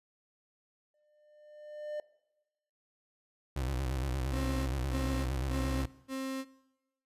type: tone with exponential growth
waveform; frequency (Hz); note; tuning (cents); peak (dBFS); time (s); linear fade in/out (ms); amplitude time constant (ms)
triangle; 600; D5; +37; -31; 0.94-2; 2; 230
type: tone with vibrato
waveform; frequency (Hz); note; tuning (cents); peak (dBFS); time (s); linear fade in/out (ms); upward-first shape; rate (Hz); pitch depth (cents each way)
30% pulse; 65.41; C2; 0; -29; 3.56-5.86; 5; square; 8.6; 92
type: tone bursts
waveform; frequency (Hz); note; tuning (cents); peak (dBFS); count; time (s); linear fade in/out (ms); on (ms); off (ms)
35% pulse; 265.6; C4; +26; -33; 4; 4.31-6.45; 50; 370; 220
effects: noise-tail reverb RT60 1.0 s tail -20 dB re dry + resampled to 32000 Hz